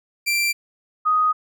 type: tone pair in turn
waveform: sawtooth / sine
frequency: 2356 / 1248 Hz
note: D7 / D#6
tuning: +5 / +5 cents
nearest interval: major seventh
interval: 1100 cents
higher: first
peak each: -15 dBFS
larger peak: neither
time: 0.26-0.53 / 1.05-1.33 s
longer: second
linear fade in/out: 20 ms
effects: none